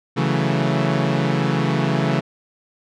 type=chord; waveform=sawtooth; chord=F# minor seventh; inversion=second; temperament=equal; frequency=138.59 / 164.81 / 185 / 220 Hz; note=C#3 / E3 / F#3 / A3; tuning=0 / 0 / 0 / 0 cents; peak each=-17 / -18 / -22 / -21 dBFS; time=0.16-2.21 s; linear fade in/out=20 ms; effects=low-pass 4000 Hz 12 dB/octave